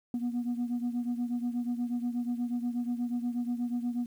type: beating tone pair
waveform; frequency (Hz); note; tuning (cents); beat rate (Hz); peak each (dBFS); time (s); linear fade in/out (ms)
sine; 239.6 / 247.9; A#3 / B3; +48 / +7; 8.3; -29 / -33; 0.14-4.06; 2
effects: tanh soft clip ceiling -26 dBFS + 10-bit